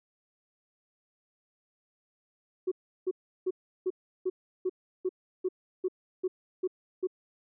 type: tone bursts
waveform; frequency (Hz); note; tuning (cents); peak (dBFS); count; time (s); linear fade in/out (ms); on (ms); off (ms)
sine; 370; F#4; 0; -25; 12; 2.67-7.072; 10; 46; 350
effects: tanh soft clip ceiling -21 dBFS